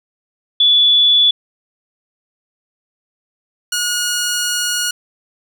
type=tone pair in turn; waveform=sine / 10% pulse; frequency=3441 / 1443.8 Hz; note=A7 / F#6; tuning=-39 / -43 cents; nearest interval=octave + minor third; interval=1504 cents; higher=first; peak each=-8 dBFS; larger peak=neither; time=0.6-1.31 / 3.72-4.91 s; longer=second; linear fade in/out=5 ms; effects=none